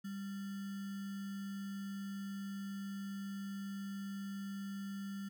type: tone with sample-and-hold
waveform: sine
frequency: 197.7 Hz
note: G3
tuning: 15 cents sharp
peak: -40 dBFS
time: 0.04-5.29 s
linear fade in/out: 10 ms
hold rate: 1575 Hz
effects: none